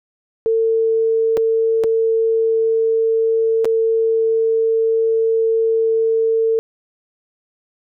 sine tone with dropouts, 449.7 Hz, A4, 38 cents sharp, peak -13 dBFS, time 0.46-6.59 s, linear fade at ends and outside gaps 0 ms, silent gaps 1.37-1.375 / 1.837-1.842 / 3.646-3.654 s, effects none

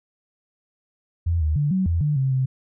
sine tone with pitch steps, 84.6 / 77.1 / 146.2 / 188 / 84.4 / 148.5 / 133.5 / 130.9 Hz, E2 / D#2 / D3 / F#3 / E2 / D3 / C3 / C3, +45 / -15 / -7 / +28 / +41 / +20 / +35 / +1 cents, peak -18 dBFS, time 1.26-2.46 s, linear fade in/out 10 ms, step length 150 ms, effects none

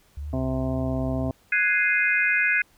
sine tone with vibrato, 69.3 Hz, C#2, in tune, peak -30 dBFS, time 0.17-1.31 s, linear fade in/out 5 ms, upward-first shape sine, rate 2 Hz, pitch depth 130 cents each way
harmonic tone, 130.81 Hz, C3, in tune, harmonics 1 / 2 / 3 / 4 / 5 / 6 / 7 / 8, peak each -29 / -27 / -39 / -38 / -31 / -44 / -45 / -45 dBFS, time 0.33-1.31 s, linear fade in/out 2 ms
sine chord, Ab dominant seventh, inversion third, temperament equal, 1480 / 1661.2 / 2093 / 2489 Hz, Gb6 / Ab6 / C7 / Eb7, 0 / 0 / 0 / 0 cents, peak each -26 / -24 / -24 / -24 dBFS, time 1.52-2.62 s, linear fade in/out 5 ms
effects pink hiss -60 dBFS RMS until 2.77 s

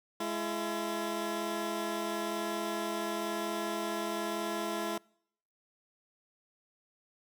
15% pulse tone pair together, 211.8 / 338.2 Hz, G#3 / E4, +34 / +44 cents, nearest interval minor sixth, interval 810 cents, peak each -31 / -28 dBFS, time 0.2-4.98 s, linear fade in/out 5 ms, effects noise-tail reverb RT60 0.7 s tail -26 dB re dry

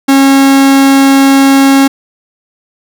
45% pulse tone, 272.7 Hz, C#4, 28 cents flat, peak -3 dBFS, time 0.08-1.88 s, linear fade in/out 10 ms, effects none

